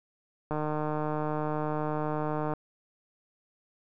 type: click train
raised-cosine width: 1 ms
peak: -18 dBFS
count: 309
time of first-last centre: 0.51-2.536 s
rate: 152 Hz
effects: none